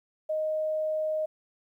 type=tone; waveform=sine; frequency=622.3 Hz; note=D#5; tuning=in tune; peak=-26 dBFS; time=0.29-1.26 s; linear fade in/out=10 ms; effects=11-bit